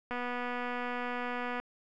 click train, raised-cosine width 0.5 ms, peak -22 dBFS, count 366, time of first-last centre 0.11-1.6 s, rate 245 Hz, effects none

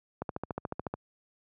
click train, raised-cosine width 1 ms, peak -19 dBFS, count 11, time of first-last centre 0.22-0.939 s, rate 13.9 Hz, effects high-pass 80 Hz 12 dB/octave

